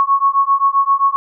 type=beating tone pair; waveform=sine; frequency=1100 / 1107.6 Hz; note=C#6 / C#6; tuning=-14 / -2 cents; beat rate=7.6 Hz; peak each=-14 dBFS; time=0-1.16 s; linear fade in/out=0 ms; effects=none